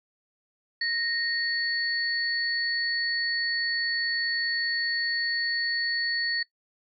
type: tone pair together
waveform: sine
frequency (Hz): 1864.7 / 4435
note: A#6 / C#8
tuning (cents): 0 / 0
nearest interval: octave + minor third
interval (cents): 1500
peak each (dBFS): -28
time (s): 0.81-6.43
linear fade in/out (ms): 5
effects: noise-tail reverb RT60 0.1 s tail -19 dB re dry